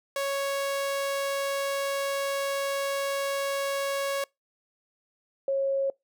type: tone pair in turn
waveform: sawtooth / sine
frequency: 554.4 / 545.5 Hz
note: C#5 / C#5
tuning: 0 / -28 cents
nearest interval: unison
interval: 28 cents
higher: first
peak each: -23 dBFS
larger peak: neither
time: 0.16-4.24 / 5.48-5.9 s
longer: first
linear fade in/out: 2 ms
effects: noise-tail reverb RT60 0.2 s tail -26 dB re dry